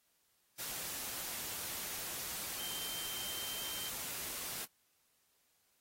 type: tone in noise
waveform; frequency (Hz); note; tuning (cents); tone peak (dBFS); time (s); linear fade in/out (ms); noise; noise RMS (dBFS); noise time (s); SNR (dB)
sine; 3136; G7; 0; -44; 2.58-3.9; 20; white; -42; 0.58-4.66; -5
effects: white hiss -75 dBFS RMS until 5.8 s + AAC 48 kbps